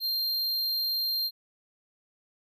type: tone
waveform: square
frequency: 4186 Hz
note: C8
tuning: in tune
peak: -27 dBFS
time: 0-1.31 s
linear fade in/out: 50 ms
effects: none